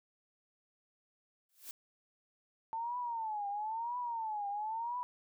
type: noise with exponential growth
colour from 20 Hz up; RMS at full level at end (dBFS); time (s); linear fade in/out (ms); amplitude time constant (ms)
blue; -42; 1.49-1.71; 1; 47
type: tone with vibrato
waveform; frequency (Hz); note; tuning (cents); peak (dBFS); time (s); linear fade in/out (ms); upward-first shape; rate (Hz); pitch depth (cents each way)
sine; 890; A5; +20; -35; 2.73-5.03; 0; triangle; 1; 190
effects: none